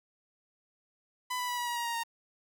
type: tone with pitch steps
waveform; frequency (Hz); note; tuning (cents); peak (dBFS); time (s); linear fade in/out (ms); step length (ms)
sawtooth; 1000 / 989.1 / 978.3 / 967.6 / 957.1 / 946.6 / 936.3 / 926.1; B5 / B5 / B5 / B5 / A#5 / A#5 / A#5 / A#5; +21 / +2 / -17 / -36 / +45 / +26 / +7 / -12; -28; 1.3-2.036; 10; 92
effects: none